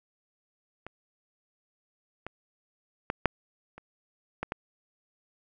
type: clicks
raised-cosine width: 0.5 ms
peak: -25 / -22 / -13 / -6 / -30 / -16 / -16 dBFS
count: 7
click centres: 0.866 / 2.266 / 3.101 / 3.257 / 3.78 / 4.43 / 4.521 s
effects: none